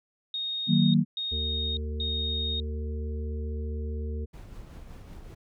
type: tone bursts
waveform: sine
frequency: 3718 Hz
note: A#7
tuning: 5 cents flat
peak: -29 dBFS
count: 3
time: 0.34-2.6 s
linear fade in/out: 2 ms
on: 600 ms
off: 230 ms
type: chord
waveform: sine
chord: D# minor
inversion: none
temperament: just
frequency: 155.56 / 186.68 / 233.3 Hz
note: D#3 / F#3 / A#3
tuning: 0 / +16 / +2 cents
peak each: -23 dBFS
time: 0.67-1.05 s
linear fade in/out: 50 ms
type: harmonic tone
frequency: 75.6 Hz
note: D#2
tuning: 49 cents flat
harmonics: 1 / 3 / 5 / 6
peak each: -30 / -41 / -45 / -42 dBFS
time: 1.31-4.26 s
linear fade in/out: 20 ms
type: noise with tremolo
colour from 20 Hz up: brown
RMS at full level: -42 dBFS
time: 4.33-5.35 s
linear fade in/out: 10 ms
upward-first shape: triangle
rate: 5.3 Hz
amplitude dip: 40%
effects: none